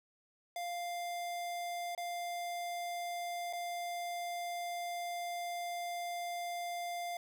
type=tone with dropouts; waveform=square; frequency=698 Hz; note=F5; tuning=1 cent flat; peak=-38 dBFS; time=0.56-7.17 s; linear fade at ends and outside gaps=2 ms; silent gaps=1.95-1.977 / 3.528-3.533 s; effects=none